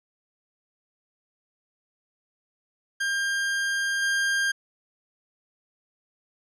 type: tone with level steps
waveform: 40% pulse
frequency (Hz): 1600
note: G6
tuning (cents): +35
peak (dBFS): -23 / -21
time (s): 3-4.52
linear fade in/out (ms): 10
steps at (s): 4.02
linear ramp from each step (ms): 5
effects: low-pass 9000 Hz 12 dB/octave